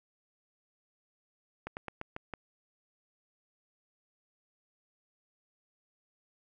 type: slowing click train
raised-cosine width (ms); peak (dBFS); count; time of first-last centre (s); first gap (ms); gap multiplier
0.5; -23; 6; 1.67-2.337; 99; 1.15
effects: none